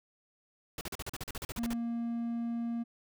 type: noise bursts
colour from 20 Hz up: pink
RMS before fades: -39 dBFS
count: 14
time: 0.78-1.734 s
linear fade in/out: 2 ms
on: 31 ms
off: 40 ms
type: tone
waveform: triangle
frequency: 233.7 Hz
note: A#3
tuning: 5 cents sharp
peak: -30 dBFS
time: 1.57-2.84 s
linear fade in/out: 20 ms
effects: none